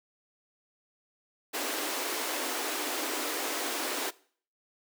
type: high-pass noise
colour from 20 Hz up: pink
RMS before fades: -33 dBFS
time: 1.53-4.11 s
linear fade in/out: 20 ms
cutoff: 260 Hz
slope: 96 dB/octave
effects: noise-tail reverb RT60 0.5 s tail -21 dB re dry